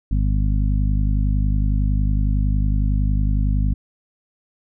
harmonic tone, 50.9 Hz, G#1, 34 cents flat, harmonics 1 / 2 / 3 / 4 / 5, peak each -17 / -23 / -27 / -29 / -31 dBFS, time 0.11-3.74 s, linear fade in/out 5 ms, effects none

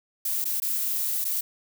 violet noise with dropouts, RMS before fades -27 dBFS, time 0.25-1.41 s, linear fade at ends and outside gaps 5 ms, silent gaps 0.444-0.453 / 0.601-0.62 / 1.244-1.25 s, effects none

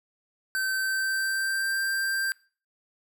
square tone with pitch glide, 1544 to 1577.4 Hz, G6 to G6, -27 to +10 cents, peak -26 dBFS, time 0.55-2.32 s, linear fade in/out 0 ms, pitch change +37 cents, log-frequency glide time 0.77-1.75 s, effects noise-tail reverb RT60 0.4 s tail -23 dB re dry

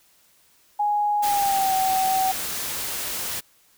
sine tone with pitch glide, 830 to 761.1 Hz, G#5 to F#5, -1 to +49 cents, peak -19 dBFS, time 0.79-2.32 s, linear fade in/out 10 ms, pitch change -150 cents, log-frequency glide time 1.23-1.73 s
white noise, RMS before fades -29 dBFS, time 1.22-3.41 s, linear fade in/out 20 ms
effects white hiss -59 dBFS RMS until 3.77 s

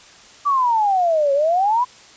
sine exponential two-way sweep, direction down then up, 1174.7 to 545 to 1020 Hz, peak -14 dBFS, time 0.45-1.85 s, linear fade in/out 20 ms, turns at 1.33 s, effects white hiss -45 dBFS RMS until 2.16 s + resampled to 16000 Hz

